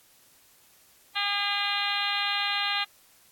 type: harmonic tone with a mistuned harmonic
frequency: 405.4 Hz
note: G#4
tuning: 42 cents flat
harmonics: 2 / 3 / 4 / 5 / 6 / 7 / 8 / 9 / 10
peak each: -34 / -34 / -34 / -34 / -34 / -34 / -34 / -34 / -34 dBFS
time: 1.15-2.85 s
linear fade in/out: 20 ms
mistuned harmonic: 9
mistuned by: -17 cents
effects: white hiss -59 dBFS RMS until 3.31 s + AAC 64 kbps